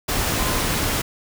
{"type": "tone in noise", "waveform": "sine", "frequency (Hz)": 1033, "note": "C6", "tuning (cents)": -22, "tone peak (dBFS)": -29, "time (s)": [0.39, 0.61], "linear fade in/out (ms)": 10, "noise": "pink", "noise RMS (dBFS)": -22, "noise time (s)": [0.08, 1.02], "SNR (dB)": -10, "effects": []}